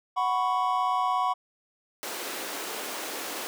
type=chord; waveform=triangle; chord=F# suspended fourth; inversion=none; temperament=equal with one note detuned; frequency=740 / 991.8 / 1108.7 Hz; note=F#5 / B5 / C#6; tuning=0 / +7 / 0 cents; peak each=-26 dBFS; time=0.16-1.34 s; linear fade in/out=20 ms
type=high-pass noise; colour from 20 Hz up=pink; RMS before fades=-35 dBFS; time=2.03-3.47 s; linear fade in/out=0 ms; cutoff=300 Hz; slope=24 dB/octave
effects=none